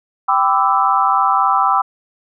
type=chord; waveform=sine; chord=E minor seventh; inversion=first; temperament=equal with one note detuned; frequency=784 / 999.8 / 1174.7 / 1318.5 Hz; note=G5 / B5 / D6 / E6; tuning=0 / +21 / 0 / 0 cents; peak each=-17 dBFS; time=0.28-1.82 s; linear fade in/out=10 ms; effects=none